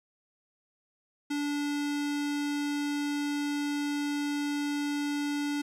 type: tone with notch filter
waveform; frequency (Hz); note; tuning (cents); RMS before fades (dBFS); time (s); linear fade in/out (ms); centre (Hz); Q
square; 290; D4; -22; -31; 1.3-5.62; 10; 630; 0.94
effects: low-pass 9000 Hz 12 dB/octave + 11-bit